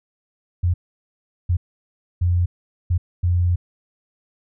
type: tone bursts at uneven times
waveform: sine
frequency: 88.1 Hz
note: F2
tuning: 16 cents sharp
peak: -15 dBFS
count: 5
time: 0.63-0.74 / 1.49-1.57 / 2.21-2.46 / 2.9-2.98 / 3.23-3.56 s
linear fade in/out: 10 ms
effects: none

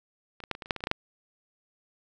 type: clicks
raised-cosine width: 0.3 ms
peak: -28 / -22 / -13 / -25 / -22 / -29 / -8 / -20 / -30 / -13 / -13 / -8 dBFS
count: 12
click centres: 0.403 / 0.438 / 0.513 / 0.551 / 0.622 / 0.659 / 0.708 / 0.763 / 0.806 / 0.839 / 0.871 / 0.914 s
effects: none

